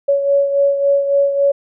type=beating tone pair; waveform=sine; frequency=560 / 563.6 Hz; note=C#5 / C#5; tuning=+18 / +29 cents; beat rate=3.6 Hz; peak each=-12 / -20 dBFS; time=0.08-1.52 s; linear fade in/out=10 ms; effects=none